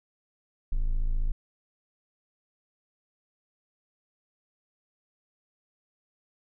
triangle tone, 27.5 Hz, A0, in tune, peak -21 dBFS, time 0.72-1.32 s, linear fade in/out 0 ms, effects none

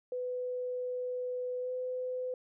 sine tone with pitch glide, 499.2 to 505.9 Hz, B4 to B4, +19 to +42 cents, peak -33 dBFS, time 0.12-2.34 s, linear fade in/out 2 ms, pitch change +23 cents, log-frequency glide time 1.6-1.71 s, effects none

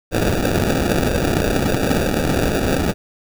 violet noise with sample-and-hold, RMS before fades -18 dBFS, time 0.11-2.94 s, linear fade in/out 50 ms, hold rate 1050 Hz, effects none

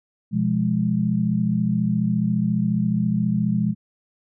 sine chord, F diminished, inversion second, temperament equal with one note detuned, 123.47 / 173.21 / 207.7 Hz, Cb3 / F3 / Ab3, 0 / -14 / 0 cents, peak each -25 / -23 / -21 dBFS, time 0.31-3.75 s, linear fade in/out 50 ms, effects none

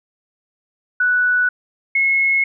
sine tone pair in turn, 1480 / 2175 Hz, F#6 / C#7, 0 / -33 cents, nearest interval perfect fifth, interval 667 cents, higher second, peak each -13 dBFS, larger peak neither, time 1-1.49 / 1.95-2.44 s, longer neither, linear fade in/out 5 ms, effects none

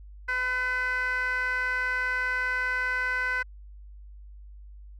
15% pulse tone with band-pass filter, 505 Hz, B4, 39 cents sharp, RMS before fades -28 dBFS, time 0.28-3.43 s, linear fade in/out 10 ms, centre 1700 Hz, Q 4.5, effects added 50 Hz sine -43 dBFS peak until 4.99 s

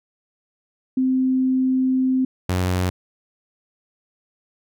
sine / sawtooth tone pair in turn, 259.5 / 91.32 Hz, C4 / F#2, -14 / -22 cents, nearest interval octave + tritone, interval 1808 cents, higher first, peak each -16 / -15 dBFS, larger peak second, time 0.97-2.25 / 2.49-2.9 s, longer first, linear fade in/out 5 ms, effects none

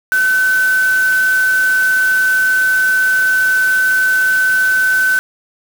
sine tone in noise, 1520 Hz, F#6, 46 cents sharp, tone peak -10 dBFS, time 0.12-5.19 s, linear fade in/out 0 ms, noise white, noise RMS -27 dBFS, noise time 0.12-5.19 s, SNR +14 dB, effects none

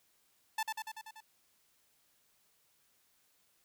sawtooth tone with echo, 879 Hz, A5, 2 cents flat, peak -28 dBFS, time 0.58-0.63 s, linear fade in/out 5 ms, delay 96 ms, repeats 6, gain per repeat -3 dB, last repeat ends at 1.206 s, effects white hiss -72 dBFS RMS until 3.64 s

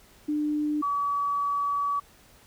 sine tone pair in turn, 299.3 / 1140.8 Hz, D4 / C#6, +33 / +49 cents, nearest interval octave + major seventh, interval 2316 cents, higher second, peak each -24 dBFS, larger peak neither, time 0.28-0.82 / 0.82-2 s, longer second, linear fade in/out 10 ms, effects pink hiss -56 dBFS RMS until 2.46 s

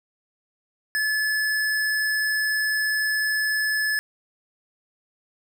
square tone, 1723 Hz, A6, 37 cents flat, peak -22 dBFS, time 0.95-3.99 s, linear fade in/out 0 ms, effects none

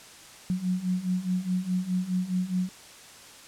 sine beating tone pair, 180.2 / 185 Hz, F#3 / F#3, -45 / 0 cents, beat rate 4.8 Hz, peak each -30 / -27 dBFS, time 0.5-2.69 s, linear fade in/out 0 ms, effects white hiss -48 dBFS RMS until 3.47 s + low-pass 9000 Hz 12 dB/octave

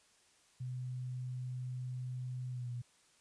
sine tone with pitch glide, 126.3 to 121.51 Hz, B2 to B2, +39 to -28 cents, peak -38 dBFS, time 0.6-2.82 s, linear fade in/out 10 ms, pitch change -67 cents, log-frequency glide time 2.5-2.69 s, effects white hiss -68 dBFS RMS until 3.2 s + resampled to 22050 Hz

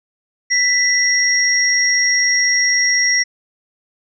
sine tone pair together, 1982 / 5606 Hz, B6 / F8, +6 / +6 cents, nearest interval octave + tritone, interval 1800 cents, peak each -15 dBFS, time 0.5-3.24 s, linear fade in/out 20 ms, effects none

